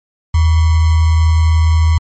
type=tone with sample-and-hold; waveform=sine; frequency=80.5 Hz; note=E2; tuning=41 cents flat; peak=-7 dBFS; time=0.34-1.98 s; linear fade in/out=5 ms; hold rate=1050 Hz; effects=MP3 32 kbps